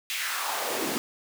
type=noise with high-pass filter sweep; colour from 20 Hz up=pink; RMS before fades=-30 dBFS; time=0.1-0.98 s; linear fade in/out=0 ms; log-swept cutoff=2600 to 230 Hz; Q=2; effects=none